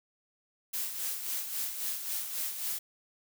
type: noise with tremolo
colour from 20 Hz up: blue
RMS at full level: -33 dBFS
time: 0.73-2.79 s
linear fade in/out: 10 ms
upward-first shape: sine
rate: 3.7 Hz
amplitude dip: 55%
effects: none

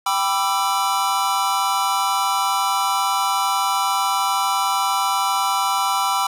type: chord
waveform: square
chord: E minor seventh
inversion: first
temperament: equal with one note detuned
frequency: 784 / 987.8 / 1174.7 / 1336.9 Hz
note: G5 / B5 / D6 / E6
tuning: 0 / 0 / 0 / +24 cents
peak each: -24 / -23 / -26 / -25 dBFS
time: 0.06-6.27 s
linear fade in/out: 5 ms
effects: resampled to 32000 Hz + 7-bit

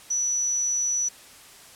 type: tone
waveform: sine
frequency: 5920 Hz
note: F#8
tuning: in tune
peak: -22 dBFS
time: 0.1-1.09 s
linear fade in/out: 10 ms
effects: white hiss -48 dBFS RMS until 1.75 s + low-pass 11000 Hz 12 dB/octave

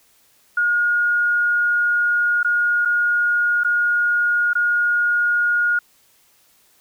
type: tone with dropouts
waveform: sine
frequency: 1433 Hz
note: F6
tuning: 44 cents sharp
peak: -15 dBFS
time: 0.57-5.79 s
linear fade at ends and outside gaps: 5 ms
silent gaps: 2.431-2.446 / 2.851-2.855 / 3.636-3.646 / 4.533-4.552 s
effects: white hiss -57 dBFS RMS until 6.8 s

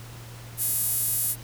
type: tone with high-pass filter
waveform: sawtooth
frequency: 418.5 Hz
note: G#4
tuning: 13 cents sharp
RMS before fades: -26 dBFS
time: 0.57-1.36 s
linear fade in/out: 50 ms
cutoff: 11000 Hz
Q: 2
effects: added 117 Hz sine -41 dBFS peak until 1.43 s + pink hiss -46 dBFS RMS until 1.43 s

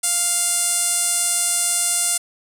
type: tone with band-pass filter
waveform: sawtooth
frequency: 699 Hz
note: F5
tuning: 1 cent sharp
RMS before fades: -20 dBFS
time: 0.03-2.18 s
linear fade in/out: 10 ms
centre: 9000 Hz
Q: 3.6
effects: none

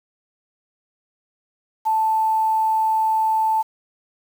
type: tone with quantisation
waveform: sine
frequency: 880 Hz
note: A5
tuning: in tune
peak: -16 dBFS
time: 1.85-3.63 s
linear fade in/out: 20 ms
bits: 7
effects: none

